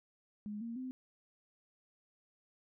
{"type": "tone with pitch steps", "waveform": "sine", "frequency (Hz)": [208.8, 231.7, 257.1], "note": ["G#3", "A#3", "C4"], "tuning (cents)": [10, -10, -30], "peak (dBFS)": -39, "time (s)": [0.46, 0.91], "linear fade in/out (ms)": 0, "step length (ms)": 150, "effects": []}